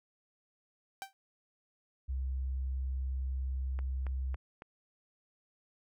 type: tone with exponential decay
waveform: sawtooth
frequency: 779 Hz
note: G5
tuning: 11 cents flat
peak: -32 dBFS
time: 1.02-1.13 s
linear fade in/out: 0 ms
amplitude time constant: 23 ms
type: tone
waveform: sine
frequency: 65.5 Hz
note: C2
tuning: 2 cents sharp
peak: -32 dBFS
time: 2.08-4.36 s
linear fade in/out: 20 ms
type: click train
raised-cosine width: 0.5 ms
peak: -31 dBFS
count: 4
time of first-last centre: 3.79-4.621 s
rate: 3.61 Hz
effects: none